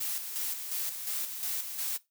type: noise with tremolo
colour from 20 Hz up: blue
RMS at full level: -33 dBFS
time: 0-1.98 s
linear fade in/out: 10 ms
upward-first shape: square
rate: 2.8 Hz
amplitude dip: 50%
effects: noise-tail reverb RT60 0.2 s tail -19 dB re dry